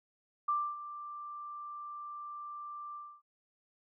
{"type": "tone with ADSR envelope", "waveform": "sine", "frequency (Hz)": 1180, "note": "D6", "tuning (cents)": 8, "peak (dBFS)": -27, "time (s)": [0.48, 3.22], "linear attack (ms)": 8, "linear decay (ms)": 270, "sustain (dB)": -14, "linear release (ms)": 270, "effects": []}